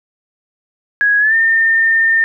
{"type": "tone with pitch glide", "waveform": "sine", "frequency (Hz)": [1661.2, 1811.6], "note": ["G#6", "A#6"], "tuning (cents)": [0, -50], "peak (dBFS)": -9, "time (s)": [1.01, 2.24], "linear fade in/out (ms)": 0, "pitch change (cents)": 150, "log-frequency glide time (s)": [1.19, 1.35], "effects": []}